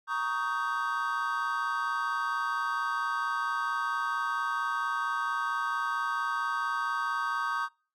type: chord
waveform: triangle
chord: Eb dominant seventh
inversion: second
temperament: just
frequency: 933.4 / 1120.1 / 1244.5 / 1555.6 Hz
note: Bb5 / Db6 / Eb6 / G6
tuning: +2 / +18 / 0 / -14 cents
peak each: -35 / -31 / -32 / -32 dBFS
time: 0.07-7.69 s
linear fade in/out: 50 ms
effects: noise-tail reverb RT60 0.4 s tail -26 dB re dry